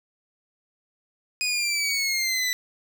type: exponential sweep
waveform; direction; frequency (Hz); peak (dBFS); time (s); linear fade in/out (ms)
20% pulse; down; 2500 to 1975.5; -18; 1.41-2.53; 0
effects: none